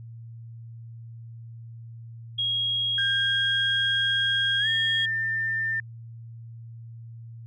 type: tone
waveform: sine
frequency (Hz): 3284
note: G#7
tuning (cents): -20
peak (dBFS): -23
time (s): 2.38-5.06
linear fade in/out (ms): 10
type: tone with pitch glide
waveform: sine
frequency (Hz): 1600 to 1795.9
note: G6 to A6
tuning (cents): +35 to +35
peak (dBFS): -24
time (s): 2.98-5.8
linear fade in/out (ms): 2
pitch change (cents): +200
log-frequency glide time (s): 4.59-4.68
effects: tanh soft clip ceiling -13 dBFS + added 115 Hz sine -39 dBFS peak until 7.46 s